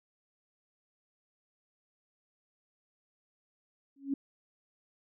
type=tone with exponential growth; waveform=sine; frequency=276.1 Hz; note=C#4; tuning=7 cents flat; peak=-25 dBFS; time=3.96-4.14 s; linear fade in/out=5 ms; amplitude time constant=39 ms; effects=none